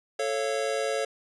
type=chord; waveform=square; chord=A augmented; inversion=none; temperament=just; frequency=440 / 550 / 687.5 Hz; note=A4 / C#5 / E#5; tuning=0 / -14 / -27 cents; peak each=-31 / -30 / -34 dBFS; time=0.19-1.05 s; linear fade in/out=5 ms; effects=resampled to 24000 Hz